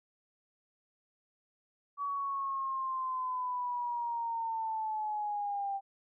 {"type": "linear sweep", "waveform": "sine", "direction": "down", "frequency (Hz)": [1138, 784], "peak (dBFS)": -32, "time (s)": [1.97, 5.81], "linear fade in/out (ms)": 50, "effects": []}